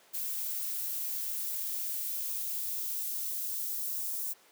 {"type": "noise with high-pass filter sweep", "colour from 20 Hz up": "violet", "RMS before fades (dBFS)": -35, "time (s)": [0.13, 4.34], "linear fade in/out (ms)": 20, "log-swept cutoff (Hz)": [860, 5100], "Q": 0.8, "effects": ["pink hiss -60 dBFS RMS until 4.51 s", "high-pass 400 Hz 12 dB/octave"]}